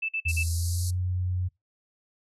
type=tone bursts; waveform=sine; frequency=2637 Hz; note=E7; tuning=in tune; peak=-26 dBFS; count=4; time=0.02-0.434 s; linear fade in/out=10 ms; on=69 ms; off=46 ms
type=tone with pitch glide; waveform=sine; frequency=82.41 to 90.91 Hz; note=E2 to F#2; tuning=0 to -30 cents; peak=-25 dBFS; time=0.25-1.49 s; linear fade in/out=20 ms; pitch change=+170 cents; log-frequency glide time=0.4-0.96 s
type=band-pass noise; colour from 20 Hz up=white; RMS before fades=-38 dBFS; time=0.28-0.91 s; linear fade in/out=10 ms; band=4100 to 12000 Hz; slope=96 dB/octave
effects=noise-tail reverb RT60 0.2 s tail -24 dB re dry